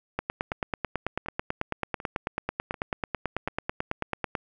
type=two click trains; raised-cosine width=0.5 ms; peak=-24 / -12 dBFS; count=5 / 39; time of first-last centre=0.52-3.483 / 0.19-4.352 s; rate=1.35 / 9.13 Hz; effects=none